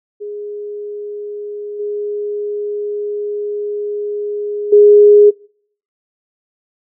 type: tone with level steps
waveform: sine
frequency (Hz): 414.2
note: G#4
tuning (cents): -5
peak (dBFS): -23 / -18 / -3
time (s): 0.2-5.31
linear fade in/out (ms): 20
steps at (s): 1.79 / 4.72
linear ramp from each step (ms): 10
effects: noise-tail reverb RT60 0.6 s tail -25 dB re dry